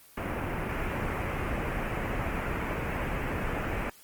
pink low-pass noise, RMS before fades -32 dBFS, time 0.17-3.9 s, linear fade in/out 5 ms, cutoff 2600 Hz, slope 48 dB/octave, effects white hiss -55 dBFS RMS until 4.03 s + Opus 24 kbps

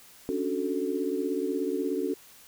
sine chord, D major seventh, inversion third, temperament equal, 277.2 / 293.7 / 370 / 440 Hz, C#4 / D4 / F#4 / A4, 0 / 0 / 0 / 0 cents, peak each -32 / -34 / -31 / -32 dBFS, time 0.29-2.14 s, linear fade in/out 0 ms, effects white hiss -53 dBFS RMS until 2.47 s

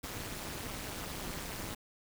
pink noise with amplitude modulation, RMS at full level -37 dBFS, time 0.03-1.75 s, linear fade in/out 10 ms, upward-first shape sine, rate 211 Hz, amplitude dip 100%, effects none

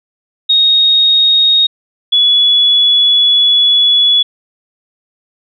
sine tone pair in turn, 3736 / 3403 Hz, A#7 / G#7, +3 / +41 cents, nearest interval major second, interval 162 cents, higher first, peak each -6 dBFS, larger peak neither, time 0.49-1.67 / 2.12-4.23 s, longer second, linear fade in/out 10 ms, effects none

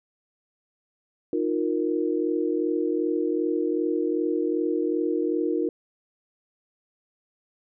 sine chord, Eb suspended second, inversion none, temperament equal with one note detuned, 311.1 / 353.7 / 466.2 Hz, Eb4 / F4 / Bb4, 0 / +22 / 0 cents, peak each -26 / -26 / -28 dBFS, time 1.33-5.69 s, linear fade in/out 2 ms, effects none

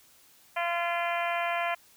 harmonic tone, 343.5 Hz, F4, 29 cents flat, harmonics 2 / 3 / 4 / 5 / 6 / 7 / 8 / 9, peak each -30 / -34 / -37 / -37 / -37 / -36 / -43 / -44 dBFS, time 0.56-1.75 s, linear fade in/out 10 ms, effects white hiss -59 dBFS RMS until 1.96 s

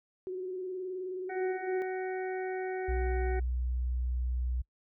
sine tone with vibrato, 370 Hz, F#4, in tune, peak -34 dBFS, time 0.27-1.82 s, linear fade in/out 0 ms, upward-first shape square, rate 19 Hz, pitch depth 29 cents each way
harmonic tone, 373.3 Hz, F#4, 15 cents sharp, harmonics 1 / 2 / 4 / 5 / 6, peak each -33 / -39 / -45 / -47 / -49 dBFS, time 1.29-3.4 s, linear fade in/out 10 ms
sine tone, 61.8 Hz, B1, 2 cents sharp, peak -29 dBFS, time 2.88-4.62 s, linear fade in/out 10 ms
effects noise-tail reverb RT60 0.1 s tail -24 dB re dry

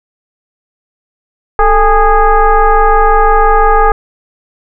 sine tone with frequency modulation, 396.1 Hz, G4, 18 cents sharp, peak -4 dBFS, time 1.59-3.92 s, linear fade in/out 2 ms, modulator 419 Hz, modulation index 2.3, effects none

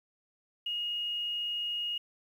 sine tone with quantisation, 2869 Hz, F7, 46 cents sharp, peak -31 dBFS, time 0.66-1.98 s, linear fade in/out 5 ms, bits 10, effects none

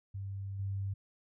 sine tone with level steps, 98.1 Hz, G2, 2 cents sharp, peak -37 / -33 dBFS, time 0.14-0.94 s, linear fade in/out 10 ms, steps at 0.59 s, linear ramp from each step 5 ms, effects none

